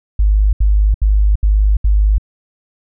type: tone bursts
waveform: sine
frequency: 51.3 Hz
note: G#1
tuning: 21 cents flat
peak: -8 dBFS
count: 5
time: 0.19-2.182 s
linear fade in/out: 5 ms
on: 340 ms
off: 73 ms
effects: none